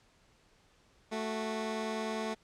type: tone pair together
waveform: 15% pulse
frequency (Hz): 220 / 370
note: A3 / F#4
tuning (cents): 0 / 0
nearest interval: major sixth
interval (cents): 900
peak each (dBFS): -28 / -35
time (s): 1.11-2.35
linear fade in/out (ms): 20
effects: pink hiss -66 dBFS RMS until 2.43 s + low-pass 7000 Hz 12 dB/octave